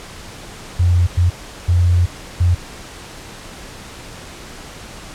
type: tone bursts at uneven times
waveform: sine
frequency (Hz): 88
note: F2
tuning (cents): +14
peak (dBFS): -10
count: 4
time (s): 0.79-1.07 / 1.17-1.3 / 1.68-2.06 / 2.4-2.55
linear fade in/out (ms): 10
effects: pink hiss -35 dBFS RMS until 5.14 s + low-pass 9000 Hz 12 dB/octave